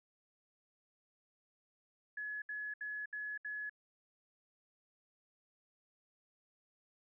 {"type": "tone bursts", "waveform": "sine", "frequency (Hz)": 1697, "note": "G#6", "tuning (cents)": 37, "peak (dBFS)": -39, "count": 5, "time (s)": [2.17, 3.696], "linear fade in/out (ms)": 5, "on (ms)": 250, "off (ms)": 69, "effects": []}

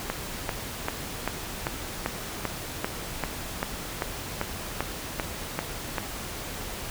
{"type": "click train", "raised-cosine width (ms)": 0.5, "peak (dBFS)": -11, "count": 16, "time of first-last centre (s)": [0.1, 5.982], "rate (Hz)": 2.55, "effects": ["pink hiss -36 dBFS RMS until 6.9 s"]}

